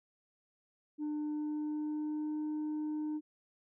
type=tone with pitch glide; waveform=sine; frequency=300 to 304.5 Hz; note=D4 to D#4; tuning=+37 to -37 cents; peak=-31 dBFS; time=0.98-3.21 s; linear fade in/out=50 ms; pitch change=+26 cents; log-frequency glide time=1.21-2.39 s; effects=tanh soft clip ceiling -33 dBFS